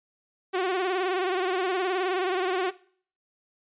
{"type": "tone with vibrato", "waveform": "sawtooth", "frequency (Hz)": 370, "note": "F#4", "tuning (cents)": 0, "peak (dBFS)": -20, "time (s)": [0.53, 2.71], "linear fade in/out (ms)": 20, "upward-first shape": "sine", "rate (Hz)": 19, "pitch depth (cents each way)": 76, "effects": ["noise-tail reverb RT60 0.5 s tail -19 dB re dry", "resampled to 8000 Hz"]}